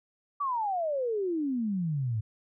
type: exponential sweep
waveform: sine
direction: down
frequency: 1174.7 to 103.83 Hz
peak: -27 dBFS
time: 0.4-2.21 s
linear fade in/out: 10 ms
effects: none